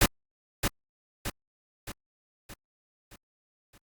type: noise with echo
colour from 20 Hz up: pink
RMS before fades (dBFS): -20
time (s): 0.01-0.06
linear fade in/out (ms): 5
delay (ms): 620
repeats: 6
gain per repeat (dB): -6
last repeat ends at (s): 3.78
effects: Opus 48 kbps